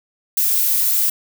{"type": "noise", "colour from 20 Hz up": "violet", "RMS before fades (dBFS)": -17, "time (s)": [0.37, 1.1], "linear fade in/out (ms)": 5, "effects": []}